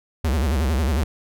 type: tone with vibrato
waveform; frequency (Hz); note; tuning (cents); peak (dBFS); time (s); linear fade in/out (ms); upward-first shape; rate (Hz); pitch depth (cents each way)
square; 72; D2; -34; -19; 0.24-1.04; 5; sine; 11; 240
effects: none